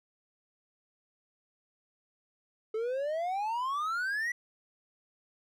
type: exponential sweep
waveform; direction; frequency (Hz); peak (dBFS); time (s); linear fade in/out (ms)
triangle; up; 428.5 to 1975.5; -28; 2.74-4.32; 5
effects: none